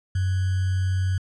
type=tone with sample-and-hold; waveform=sine; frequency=93.6 Hz; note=F#2; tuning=20 cents sharp; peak=-20 dBFS; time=0.15-1.18 s; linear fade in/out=5 ms; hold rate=1575 Hz; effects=resampled to 22050 Hz